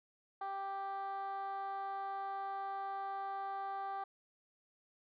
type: tone with band-pass filter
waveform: 15% pulse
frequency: 392 Hz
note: G4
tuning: in tune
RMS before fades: -41 dBFS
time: 0.41-4.04 s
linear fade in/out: 5 ms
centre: 910 Hz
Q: 6.1
effects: resampled to 11025 Hz